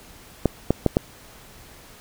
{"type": "clicks", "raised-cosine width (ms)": 2, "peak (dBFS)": -3, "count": 4, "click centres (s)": [0.457, 0.706, 0.863, 0.969], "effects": ["pink hiss -47 dBFS RMS until 2 s"]}